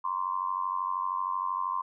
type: tone with amplitude modulation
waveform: sine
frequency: 1046.5 Hz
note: C6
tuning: in tune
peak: -24 dBFS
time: 0.04-1.82 s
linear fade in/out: 10 ms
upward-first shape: sine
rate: 92.9 Hz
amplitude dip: 90%
effects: none